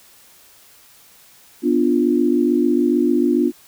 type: chord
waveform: sine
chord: B diminished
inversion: none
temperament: equal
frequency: 246.9 / 293.7 / 349.2 Hz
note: B3 / D4 / F4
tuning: 0 / 0 / 0 cents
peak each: -18 dBFS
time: 1.62-3.52 s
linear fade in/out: 50 ms
effects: white hiss -49 dBFS RMS until 3.67 s